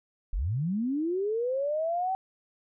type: linear sweep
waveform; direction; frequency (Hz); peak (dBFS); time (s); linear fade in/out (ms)
sine; up; 32.5 to 773; -26; 0.33-2.15; 0
effects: none